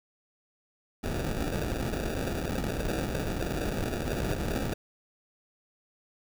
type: noise with sample-and-hold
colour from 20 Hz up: pink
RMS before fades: -31 dBFS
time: 1.03-4.74 s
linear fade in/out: 10 ms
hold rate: 1050 Hz
effects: none